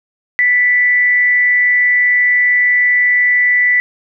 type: tone with amplitude modulation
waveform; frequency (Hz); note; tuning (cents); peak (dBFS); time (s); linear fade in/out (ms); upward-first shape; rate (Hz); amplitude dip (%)
sine; 1975.5; B6; 0; -7; 0.39-3.8; 0; sine; 226; 35
effects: none